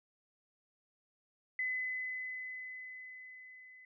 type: tone with level ramp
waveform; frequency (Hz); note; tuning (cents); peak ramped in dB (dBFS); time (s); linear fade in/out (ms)
sine; 2019; B6; +38; -32 to -54; 1.59-3.85; 2
effects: none